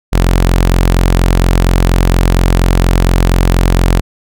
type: tone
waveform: sawtooth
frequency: 44.25 Hz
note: F1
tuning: 23 cents sharp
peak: -3 dBFS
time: 0.12-4.01 s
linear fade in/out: 20 ms
effects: none